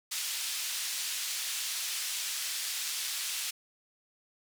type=band-pass noise; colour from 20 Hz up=pink; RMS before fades=-35 dBFS; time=0.11-3.51 s; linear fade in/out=10 ms; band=3100 to 12000 Hz; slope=12 dB/octave; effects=none